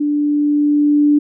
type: tone with level ramp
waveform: sine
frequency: 293.7 Hz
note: D4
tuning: in tune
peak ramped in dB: -14 to -8 dBFS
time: 0-1.19 s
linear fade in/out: 10 ms
effects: none